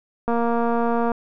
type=click train; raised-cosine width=1 ms; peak=-10 dBFS; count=197; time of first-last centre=0.28-1.118 s; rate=234 Hz; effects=none